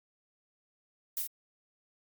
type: noise with echo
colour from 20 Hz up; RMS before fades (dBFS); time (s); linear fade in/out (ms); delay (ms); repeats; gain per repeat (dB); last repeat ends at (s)
violet; -33; 1.17-1.22; 0; 48; 1; -5; 1.268
effects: Opus 48 kbps